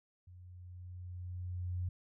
sine tone with level ramp, 89.8 Hz, F2, 49 cents sharp, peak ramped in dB -52 to -33 dBFS, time 0.27-1.89 s, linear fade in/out 5 ms, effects none

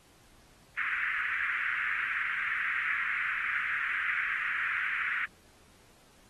white band-pass noise, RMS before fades -32 dBFS, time 0.77-5.26 s, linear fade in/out 10 ms, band 1400 to 2200 Hz, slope 48 dB/octave, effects pink hiss -61 dBFS RMS until 6.29 s + AAC 32 kbps

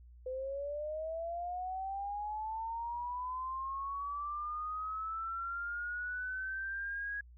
sine linear sweep, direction up, 506 to 1661.2 Hz, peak -36 dBFS, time 0.26-7.21 s, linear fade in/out 5 ms, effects added 60 Hz sine -53 dBFS peak until 7.37 s

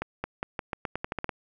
accelerating click train, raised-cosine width 0.5 ms, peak -15 dBFS, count 12, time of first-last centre 0.02-1.292 s, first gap 220 ms, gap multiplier 0.86, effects none

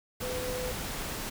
sine tone in noise, 503 Hz, B4, 32 cents sharp, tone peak -34 dBFS, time 0.22-0.72 s, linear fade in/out 10 ms, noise pink, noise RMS -36 dBFS, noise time 0.2-1.3 s, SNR -1 dB, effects none

